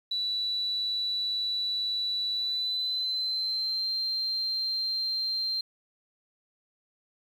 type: tone with pitch glide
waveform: sine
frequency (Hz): 3951 to 4159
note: B7 to C8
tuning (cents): 0 to -11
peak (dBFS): -27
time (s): 0.11-5.61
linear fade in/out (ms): 5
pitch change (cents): +89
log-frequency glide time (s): 2.34-3.89
effects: 9-bit